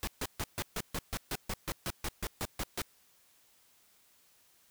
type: noise bursts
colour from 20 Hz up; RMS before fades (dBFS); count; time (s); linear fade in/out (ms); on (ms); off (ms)
pink; -35; 16; 0.03-2.818; 0; 43; 140
effects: white hiss -66 dBFS RMS until 4.7 s